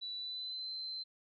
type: tone with pitch glide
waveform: sine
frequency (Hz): 3953 to 4088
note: B7 to C8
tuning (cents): +1 to -41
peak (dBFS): -39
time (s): 0.01-1.04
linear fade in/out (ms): 20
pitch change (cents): +58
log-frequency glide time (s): 0.16-0.71
effects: none